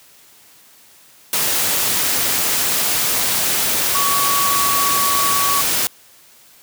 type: tone in noise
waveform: sine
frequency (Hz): 1128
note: C#6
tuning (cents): +30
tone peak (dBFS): -18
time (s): 3.95-5.61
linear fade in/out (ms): 0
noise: white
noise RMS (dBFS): -18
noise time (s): 1.33-5.87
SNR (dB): -3
effects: white hiss -48 dBFS RMS until 6.62 s + high-pass 80 Hz 12 dB/octave